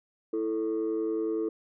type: tone pair together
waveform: sine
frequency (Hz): 329.6 / 440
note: E4 / A4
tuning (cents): 0 / 0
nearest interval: perfect fourth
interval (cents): 500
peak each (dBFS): -28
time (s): 0.33-1.49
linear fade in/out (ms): 5
effects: tanh soft clip ceiling -23 dBFS